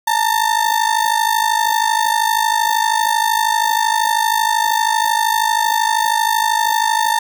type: ring-modulated tone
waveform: 35% pulse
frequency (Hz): 899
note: A5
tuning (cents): +37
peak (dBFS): -9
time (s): 0.07-7.19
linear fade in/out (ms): 5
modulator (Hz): 26.4
effects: none